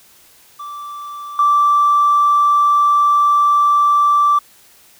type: tone with level steps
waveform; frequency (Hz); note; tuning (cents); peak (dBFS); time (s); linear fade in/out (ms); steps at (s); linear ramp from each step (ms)
triangle; 1168; D6; -10; -25 / -6; 0.59-4.39; 10; 1.39; 2
effects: tanh soft clip ceiling -7 dBFS + white hiss -48 dBFS RMS until 4.99 s